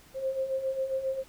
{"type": "beating tone pair", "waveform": "sine", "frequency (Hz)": [525, 532.4], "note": ["C5", "C5"], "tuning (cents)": [6, 30], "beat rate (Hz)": 7.4, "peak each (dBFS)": [-35, -29], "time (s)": [0.14, 1.24], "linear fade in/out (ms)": 50, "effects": ["pink hiss -56 dBFS RMS until 1.28 s"]}